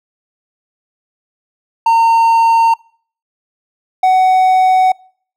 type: tone pair in turn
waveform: triangle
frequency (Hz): 914 / 747.6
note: A#5 / F#5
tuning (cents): -34 / +18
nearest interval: minor third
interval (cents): 348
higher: first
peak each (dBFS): -5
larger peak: neither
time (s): 1.86-2.74 / 4.03-4.92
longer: second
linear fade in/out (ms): 5
effects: noise-tail reverb RT60 0.5 s tail -25 dB re dry